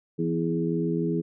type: harmonic tone with a mistuned harmonic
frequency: 83.4 Hz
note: E2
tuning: 21 cents sharp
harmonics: 2 / 3 / 4 / 5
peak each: -27 / -31 / -29 / -30 dBFS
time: 0.18-1.22 s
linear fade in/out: 20 ms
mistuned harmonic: 4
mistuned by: -20 cents
effects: none